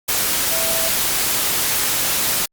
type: tone in noise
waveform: sine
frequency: 657 Hz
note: E5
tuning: 6 cents flat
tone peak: -26 dBFS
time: 0.51-0.89 s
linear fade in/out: 10 ms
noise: white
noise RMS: -19 dBFS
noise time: 0.08-2.46 s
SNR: -10 dB
effects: Opus 48 kbps